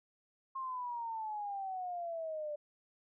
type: exponential sweep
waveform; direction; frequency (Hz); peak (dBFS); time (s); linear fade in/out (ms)
sine; down; 1073 to 587.3; -37; 0.55-2.56; 10
effects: none